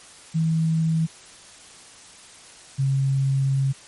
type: tone pair in turn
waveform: sine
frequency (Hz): 161.4 / 135.72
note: E3 / C#3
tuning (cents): -36 / -36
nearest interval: minor third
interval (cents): 300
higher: first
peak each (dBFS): -18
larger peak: neither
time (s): 0.34-1.07 / 2.78-3.73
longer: second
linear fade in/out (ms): 20
effects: white hiss -46 dBFS RMS until 3.87 s + MP3 48 kbps

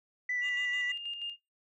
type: tone with vibrato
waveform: sine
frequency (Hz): 1975.5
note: B6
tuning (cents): 0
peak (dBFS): -29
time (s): 0.29-0.92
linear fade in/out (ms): 5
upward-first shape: sine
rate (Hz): 6.7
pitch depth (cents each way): 15
type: tone with tremolo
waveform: sine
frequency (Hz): 2818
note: F7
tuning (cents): +15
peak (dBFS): -33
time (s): 0.41-1.37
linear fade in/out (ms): 50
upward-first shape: square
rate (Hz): 6.2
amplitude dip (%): 45
effects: noise-tail reverb RT60 0.2 s tail -20 dB re dry + tanh soft clip ceiling -25 dBFS

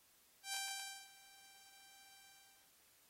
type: tone with ADSR envelope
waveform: 5% pulse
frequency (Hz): 784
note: G5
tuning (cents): 0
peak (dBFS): -28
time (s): 0.43-2.76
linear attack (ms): 100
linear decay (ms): 550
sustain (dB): -23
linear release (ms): 510
effects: white hiss -70 dBFS RMS until 3.09 s + AAC 48 kbps

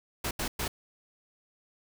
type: noise bursts at uneven times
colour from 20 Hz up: pink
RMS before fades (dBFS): -32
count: 3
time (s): 0.24-0.31 / 0.39-0.48 / 0.59-0.68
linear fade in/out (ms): 5
effects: none

